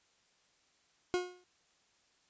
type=tone with exponential decay; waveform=40% pulse; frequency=360.3 Hz; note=F#4; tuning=46 cents flat; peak=-26 dBFS; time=1.14-1.44 s; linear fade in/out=0 ms; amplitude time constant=64 ms; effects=white hiss -71 dBFS RMS until 2.29 s + resampled to 16000 Hz